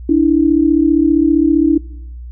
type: tone pair together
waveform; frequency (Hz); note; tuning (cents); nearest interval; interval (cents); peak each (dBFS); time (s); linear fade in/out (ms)
sine; 291.1 / 326.3; D4 / E4; -15 / -18; major second; 197; -11; 0.09-1.78; 5
effects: noise-tail reverb RT60 0.8 s tail -22 dB re dry + added 60 Hz sine -27 dBFS peak until 2.31 s